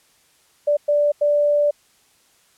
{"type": "tone bursts at uneven times", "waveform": "sine", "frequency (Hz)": 586, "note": "D5", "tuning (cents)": -4, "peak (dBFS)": -14, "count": 3, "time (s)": [[0.67, 0.77], [0.88, 1.12], [1.21, 1.71]], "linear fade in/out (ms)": 10, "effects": ["white hiss -58 dBFS RMS until 2.57 s", "low-pass 11000 Hz 12 dB/octave"]}